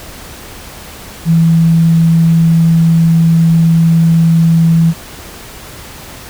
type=tone; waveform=sine; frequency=164.81 Hz; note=E3; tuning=in tune; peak=-5 dBFS; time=1.25-4.94 s; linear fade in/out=50 ms; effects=added 72 Hz sine -40 dBFS peak until 6.29 s + pink hiss -31 dBFS RMS until 6.29 s